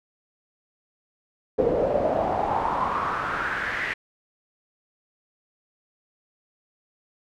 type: noise with band-pass filter sweep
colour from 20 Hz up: brown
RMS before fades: -25 dBFS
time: 1.58-3.94 s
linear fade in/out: 10 ms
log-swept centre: 470 to 2000 Hz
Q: 5
effects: none